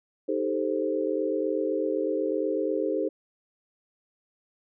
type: chord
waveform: sine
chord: A half-diminished seventh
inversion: second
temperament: equal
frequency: 311.1 / 392 / 440 / 523.3 Hz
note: Eb4 / G4 / A4 / C5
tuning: 0 / 0 / 0 / 0 cents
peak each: -30 dBFS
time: 0.28-3.09 s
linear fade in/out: 10 ms
effects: none